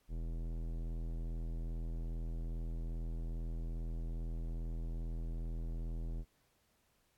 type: tone with tanh clipping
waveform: sine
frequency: 41.21 Hz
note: E1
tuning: in tune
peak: -39 dBFS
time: 0.08-6.25 s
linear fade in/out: 50 ms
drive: 18 dB
effects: pink hiss -75 dBFS RMS until 7.17 s + AAC 64 kbps